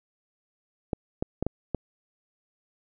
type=clicks; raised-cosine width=2 ms; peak=-13 dBFS; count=5; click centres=0.932 / 1.225 / 1.426 / 1.466 / 1.747 s; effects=none